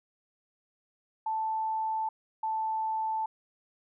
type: tone pair in turn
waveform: sine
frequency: 880 / 880 Hz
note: A5 / A5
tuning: 0 / 0 cents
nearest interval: unison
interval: 0 cents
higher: neither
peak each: -28 dBFS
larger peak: neither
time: 1.26-2.09 / 2.43-3.26 s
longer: neither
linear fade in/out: 5 ms
effects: none